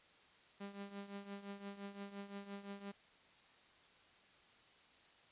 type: tone with tremolo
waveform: sawtooth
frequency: 199.9 Hz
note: G3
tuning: 34 cents sharp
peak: -40 dBFS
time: 0.6-2.92 s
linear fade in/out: 10 ms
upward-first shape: triangle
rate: 5.8 Hz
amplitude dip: 80%
effects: white hiss -66 dBFS RMS until 5.31 s + resampled to 8000 Hz